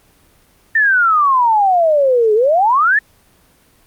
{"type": "exponential two-way sweep", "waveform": "sine", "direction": "down then up", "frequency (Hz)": [1819, 415.3, 1819], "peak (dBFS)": -9, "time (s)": [0.75, 2.99], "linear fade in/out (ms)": 5, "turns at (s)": 2.34, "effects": ["pink hiss -52 dBFS RMS until 3.86 s", "Opus 24 kbps"]}